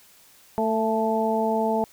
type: harmonic tone with a mistuned harmonic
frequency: 222.2 Hz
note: A3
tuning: 17 cents sharp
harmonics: 1 / 2 / 3 / 4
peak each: -26 / -26 / -26 / -26 dBFS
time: 0.58-1.84 s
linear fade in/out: 0 ms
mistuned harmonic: 4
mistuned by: -29 cents
effects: white hiss -54 dBFS RMS until 1.92 s